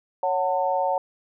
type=chord; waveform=sine; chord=F# minor; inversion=second; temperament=equal with one note detuned; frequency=554.4 / 740 / 898 Hz; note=C#5 / F#5 / A5; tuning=0 / 0 / +35 cents; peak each=-25 dBFS; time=0.23-0.98 s; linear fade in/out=2 ms; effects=none